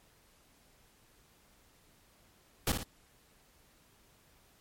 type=noise with echo; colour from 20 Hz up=pink; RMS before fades=-29 dBFS; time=2.67-2.72 s; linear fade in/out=2 ms; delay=56 ms; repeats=2; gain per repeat=-6 dB; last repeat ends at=2.832 s; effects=pink hiss -65 dBFS RMS until 4.6 s + MP3 64 kbps